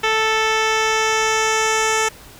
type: tone with low-pass filter sweep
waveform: 10% pulse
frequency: 440 Hz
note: A4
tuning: in tune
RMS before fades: -18 dBFS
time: 0.03-2.09 s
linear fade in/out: 10 ms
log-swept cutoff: 4100 to 7800 Hz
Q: 1.7
effects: pink hiss -42 dBFS RMS until 2.39 s